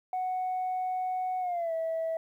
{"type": "tone with pitch glide", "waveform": "sine", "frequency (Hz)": [740, 651.7], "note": ["F#5", "E5"], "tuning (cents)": [0, -20], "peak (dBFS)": -27, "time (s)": [0.13, 2.17], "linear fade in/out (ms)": 2, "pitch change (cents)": -220, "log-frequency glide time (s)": [1.4, 1.73], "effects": ["tanh soft clip ceiling -26 dBFS", "11-bit"]}